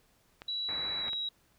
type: clicks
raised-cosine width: 0.3 ms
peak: -27 dBFS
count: 3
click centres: 0.419 / 1.081 / 1.132 s
type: tone with pitch glide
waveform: sine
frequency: 3918 to 3862 Hz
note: B7 to B7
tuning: -15 to -39 cents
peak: -32 dBFS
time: 0.48-1.29 s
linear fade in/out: 5 ms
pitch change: -24 cents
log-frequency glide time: 1-1.07 s
type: low-pass noise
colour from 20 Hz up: white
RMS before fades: -45 dBFS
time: 0.68-1.1 s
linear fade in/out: 10 ms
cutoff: 2400 Hz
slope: 96 dB/octave
effects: pink hiss -68 dBFS RMS until 1.58 s